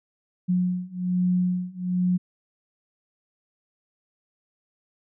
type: beating tone pair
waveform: sine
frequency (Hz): 180 / 181.2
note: F#3 / F#3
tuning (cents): -47 / -36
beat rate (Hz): 1.2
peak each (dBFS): -25 / -24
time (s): 0.48-2.18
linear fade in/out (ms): 20
effects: none